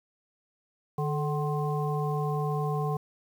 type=harmonic tone with a mistuned harmonic; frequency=150.7 Hz; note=D3; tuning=45 cents sharp; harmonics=1 / 3 / 5 / 7; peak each=-28 / -33 / -35 / -36 dBFS; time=0.98-2.97 s; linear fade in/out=5 ms; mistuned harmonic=3; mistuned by=-67 cents; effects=9-bit